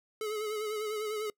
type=tone with vibrato; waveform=square; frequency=427.6 Hz; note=A4; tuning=49 cents flat; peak=-33 dBFS; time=0.21-1.3 s; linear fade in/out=2 ms; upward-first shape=sine; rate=10 Hz; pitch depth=44 cents each way; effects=noise-tail reverb RT60 0.1 s tail -24 dB re dry